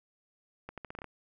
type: accelerating click train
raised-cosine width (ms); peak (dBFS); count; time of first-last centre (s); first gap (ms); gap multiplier
0.5; -26; 8; 0.69-1.043; 87; 0.81
effects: none